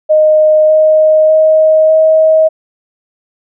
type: tone with pitch steps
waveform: sine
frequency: 618 / 623 / 628.1 / 633.2 Hz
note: D#5 / D#5 / D#5 / D#5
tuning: -12 / +2 / +16 / +30 cents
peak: -4 dBFS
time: 0.09-2.49 s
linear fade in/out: 20 ms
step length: 600 ms
effects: none